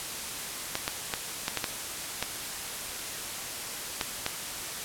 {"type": "clicks", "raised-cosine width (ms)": 0.2, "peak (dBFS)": -10, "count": 9, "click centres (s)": [0.754, 0.879, 1.138, 1.481, 1.573, 1.642, 2.226, 4.012, 4.264], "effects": ["white hiss -36 dBFS RMS until 4.84 s", "low-pass 12000 Hz 12 dB/octave"]}